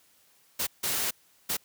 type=noise bursts at uneven times; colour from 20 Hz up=white; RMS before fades=-29 dBFS; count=3; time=0.59-0.67 / 0.83-1.11 / 1.49-1.57 s; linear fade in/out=10 ms; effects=white hiss -63 dBFS RMS until 1.64 s + high-pass 60 Hz 12 dB/octave